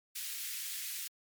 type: high-pass noise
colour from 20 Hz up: white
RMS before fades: -40 dBFS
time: 0.15-1.08 s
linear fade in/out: 10 ms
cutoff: 1800 Hz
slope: 24 dB/octave
effects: MP3 96 kbps